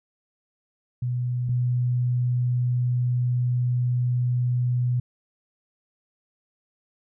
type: tone pair in turn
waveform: sine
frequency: 123.47 / 123.47 Hz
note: B2 / B2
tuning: 0 / 0 cents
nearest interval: unison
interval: 0 cents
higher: neither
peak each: -23 / -20 dBFS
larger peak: second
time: 1.02-1.49 / 1.49-5 s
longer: second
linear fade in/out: 5 ms
effects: none